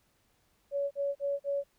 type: tone bursts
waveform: sine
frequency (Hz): 563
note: C#5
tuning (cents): +27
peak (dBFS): -28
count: 4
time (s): 0.71-1.639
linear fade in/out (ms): 50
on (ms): 200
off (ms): 43
effects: pink hiss -71 dBFS RMS until 1.78 s